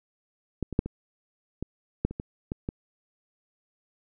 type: clicks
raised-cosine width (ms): 3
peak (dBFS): -15 / -21 / -8 / -20 / -18 / -10 / -24 / -19 / -17 / -17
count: 10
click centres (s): 0.627 / 0.727 / 0.791 / 0.86 / 1.626 / 2.05 / 2.11 / 2.199 / 2.519 / 2.689
effects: none